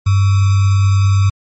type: tone with sample-and-hold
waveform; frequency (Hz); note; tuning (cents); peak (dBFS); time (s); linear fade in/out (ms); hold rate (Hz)
sine; 98.1; G2; +2; -8; 0.06-1.3; 10; 1225
effects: MP3 32 kbps